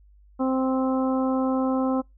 harmonic tone, 261.6 Hz, C4, in tune, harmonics 1 / 2 / 3 / 4 / 5, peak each -22 / -28 / -32 / -34 / -36 dBFS, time 0.39-2.02 s, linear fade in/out 20 ms, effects noise-tail reverb RT60 0.2 s tail -26 dB re dry + added 50 Hz sine -51 dBFS peak until 2.17 s

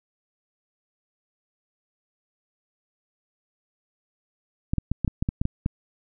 clicks, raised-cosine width 5 ms, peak -11 dBFS, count 10, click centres 4.735 / 4.783 / 4.916 / 5.047 / 5.078 / 5.225 / 5.289 / 5.415 / 5.454 / 5.661 s, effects none

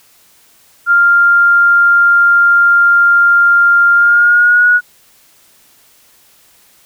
sine tone with pitch glide, 1396.9 to 1457.9 Hz, F6 to F#6, 0 to -26 cents, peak -5 dBFS, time 0.86-4.81 s, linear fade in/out 50 ms, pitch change +74 cents, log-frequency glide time 3.94-4.67 s, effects white hiss -48 dBFS RMS until 6.85 s

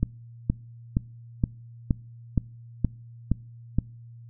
click train, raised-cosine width 5 ms, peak -9 dBFS, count 9, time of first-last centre 0.03-3.786 s, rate 2.13 Hz, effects noise-tail reverb RT60 0.5 s tail -25 dB re dry + added 117 Hz sine -43 dBFS peak until 4.29 s

